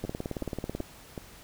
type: two click trains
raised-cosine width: 2 ms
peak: -22 / -19 dBFS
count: 4 / 15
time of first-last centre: 0.05-1.178 / 0.04-0.805 s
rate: 2.66 / 18.3 Hz
effects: pink hiss -51 dBFS RMS until 1.43 s